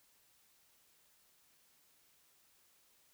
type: silence
effects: white hiss -70 dBFS RMS until 3.13 s